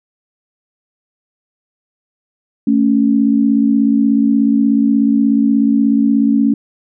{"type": "tone pair together", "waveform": "sine", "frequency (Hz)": [221.4, 278], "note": ["A3", "C#4"], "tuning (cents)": [11, 5], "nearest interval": "major third", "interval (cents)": 394, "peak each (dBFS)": -12, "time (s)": [2.67, 6.54], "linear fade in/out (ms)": 5, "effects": []}